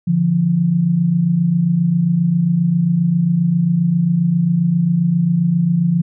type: tone pair together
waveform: sine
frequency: 145.22 / 172.7 Hz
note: D3 / F3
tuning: -19 / -19 cents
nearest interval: minor third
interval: 300 cents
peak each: -19 / -13 dBFS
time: 0.07-6.02 s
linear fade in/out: 10 ms
effects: none